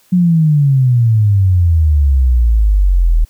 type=exponential sweep; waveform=sine; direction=down; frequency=184 to 38.89 Hz; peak=-7 dBFS; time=0.12-3.25 s; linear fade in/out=10 ms; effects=white hiss -52 dBFS RMS until 3.29 s